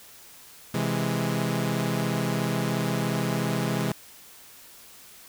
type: chord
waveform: sawtooth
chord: C augmented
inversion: none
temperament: equal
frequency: 130.81 / 164.81 / 207.7 Hz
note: C3 / E3 / G#3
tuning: 0 / 0 / 0 cents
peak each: -25 dBFS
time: 0.74-3.92 s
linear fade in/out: 5 ms
effects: white hiss -49 dBFS RMS until 5.28 s